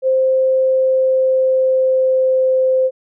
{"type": "tone with pitch glide", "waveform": "sine", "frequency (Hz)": [523.3, 519.7], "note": ["C5", "C5"], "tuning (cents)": [0, -12], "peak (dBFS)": -11, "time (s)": [0.02, 2.91], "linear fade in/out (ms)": 50, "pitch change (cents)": -12, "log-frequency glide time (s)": [0.59, 2.55], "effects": []}